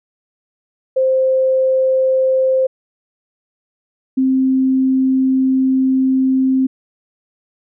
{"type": "tone pair in turn", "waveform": "sine", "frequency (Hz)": [523.3, 262.6], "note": ["C5", "C4"], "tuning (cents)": [0, 6], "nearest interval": "octave", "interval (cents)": 1194, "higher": "first", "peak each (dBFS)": -11, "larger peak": "neither", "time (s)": [[0.96, 2.67], [4.17, 6.67]], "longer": "second", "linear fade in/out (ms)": 10, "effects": []}